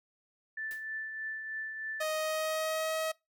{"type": "tone with tremolo", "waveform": "sine", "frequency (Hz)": 1760, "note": "A6", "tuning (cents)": 0, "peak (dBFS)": -34, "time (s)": [0.57, 2.03], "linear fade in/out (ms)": 5, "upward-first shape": "triangle", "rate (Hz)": 3.2, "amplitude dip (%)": 45}
{"type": "noise with exponential decay", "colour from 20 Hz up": "white", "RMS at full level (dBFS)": -47, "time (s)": [0.71, 0.89], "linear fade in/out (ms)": 0, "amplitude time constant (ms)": 37}
{"type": "tone with pitch glide", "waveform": "sawtooth", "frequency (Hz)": [624, 636.4], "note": ["D#5", "D#5"], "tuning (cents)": [5, 39], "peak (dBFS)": -27, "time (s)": [2, 3.12], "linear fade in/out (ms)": 10, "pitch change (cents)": 34, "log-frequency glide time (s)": [2.12, 2.95]}
{"effects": ["noise-tail reverb RT60 0.2 s tail -23 dB re dry"]}